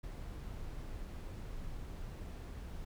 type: noise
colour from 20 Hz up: brown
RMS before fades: -44 dBFS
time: 0.03-2.85 s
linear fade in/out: 10 ms
effects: none

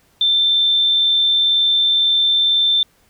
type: tone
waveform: sine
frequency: 3559 Hz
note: A7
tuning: 19 cents sharp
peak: -12 dBFS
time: 0.21-2.83 s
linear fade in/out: 2 ms
effects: pink hiss -57 dBFS RMS until 3.09 s

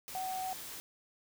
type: tone in noise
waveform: sine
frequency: 750 Hz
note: F#5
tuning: 23 cents sharp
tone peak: -35 dBFS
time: 0.15-0.53 s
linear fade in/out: 0 ms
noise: white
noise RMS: -45 dBFS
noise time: 0.08-0.8 s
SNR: +7 dB
effects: none

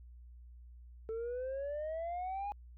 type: exponential sweep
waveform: sine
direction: up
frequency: 440.5 to 830.6 Hz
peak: -34 dBFS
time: 1.09-2.52 s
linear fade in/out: 0 ms
effects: tanh soft clip ceiling -35 dBFS + added 60 Hz sine -51 dBFS peak until 2.77 s

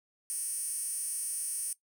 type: tone with high-pass filter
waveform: 10% pulse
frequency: 372.7 Hz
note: F#4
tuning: 13 cents sharp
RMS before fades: -35 dBFS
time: 0.3-1.73 s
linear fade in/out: 0 ms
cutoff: 9000 Hz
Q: 6.1
effects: noise-tail reverb RT60 0.1 s tail -17 dB re dry

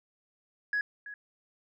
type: tone with echo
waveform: sine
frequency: 1673 Hz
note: G#6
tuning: 12 cents sharp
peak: -25 dBFS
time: 0.73-0.81 s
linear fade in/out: 2 ms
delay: 330 ms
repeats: 1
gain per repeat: -15 dB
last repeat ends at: 1.14 s
effects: tanh soft clip ceiling -24 dBFS

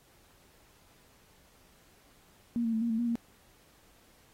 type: tone with pitch steps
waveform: sine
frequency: 235.6 / 227.8 / 221.8 / 234.2 / 223.4 / 238.1 / 233.1 Hz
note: A#3 / A#3 / A3 / A#3 / A3 / A#3 / A#3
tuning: +19 / -40 / +14 / +8 / +27 / +37 / 0 cents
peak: -27 dBFS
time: 2.56-3.155 s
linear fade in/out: 0 ms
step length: 85 ms
effects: pink hiss -63 dBFS RMS until 4.33 s + AAC 48 kbps

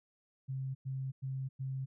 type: tone bursts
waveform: sine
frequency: 133 Hz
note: C3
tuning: 29 cents sharp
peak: -35 dBFS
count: 4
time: 0.48-1.86 s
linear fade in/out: 20 ms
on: 270 ms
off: 100 ms
effects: none

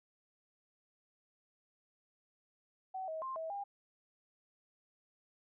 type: tone with pitch steps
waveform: sine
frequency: 756 / 637 / 1053 / 646 / 803 Hz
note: F#5 / D#5 / C6 / E5 / G5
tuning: +37 / +41 / +11 / -35 / +41 cents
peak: -38 dBFS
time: 2.94-3.64 s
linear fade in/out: 10 ms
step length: 140 ms
effects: none

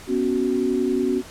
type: chord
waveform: sine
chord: B suspended second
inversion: none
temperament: just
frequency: 246.9 / 277.8 / 370.4 Hz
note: B3 / C#4 / F#4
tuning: 0 / +4 / +2 cents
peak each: -24 / -24 / -22 dBFS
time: 0.07-1.23 s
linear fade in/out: 50 ms
effects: pink hiss -42 dBFS RMS until 1.3 s + low-pass 11000 Hz 12 dB/octave

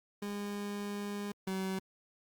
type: tone pair in turn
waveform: 30% pulse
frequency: 204 / 190.02 Hz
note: G#3 / F#3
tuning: -31 / +46 cents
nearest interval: minor second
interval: 123 cents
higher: first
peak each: -34 / -31 dBFS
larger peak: second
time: 0.22-1.32 / 1.47-1.79 s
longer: first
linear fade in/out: 5 ms
effects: Opus 48 kbps

